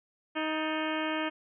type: harmonic tone with a mistuned harmonic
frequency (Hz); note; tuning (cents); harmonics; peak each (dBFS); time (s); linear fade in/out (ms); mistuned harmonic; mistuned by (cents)
312.8; D#4; +9; 1 / 2 / 3 / 4 / 5 / 6 / 7 / 8 / 9 / 10; -33 / -36 / -38 / -39 / -40 / -41 / -41 / -42 / -43 / -43; 0.35-1.3; 20; 6; -79
effects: none